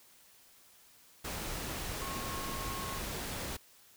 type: tone in noise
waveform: sine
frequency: 1087 Hz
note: C#6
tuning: 34 cents flat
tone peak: -42 dBFS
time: 2.01-2.99 s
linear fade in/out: 10 ms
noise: pink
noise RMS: -39 dBFS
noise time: 1.24-3.57 s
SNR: -6 dB
effects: white hiss -61 dBFS RMS until 3.96 s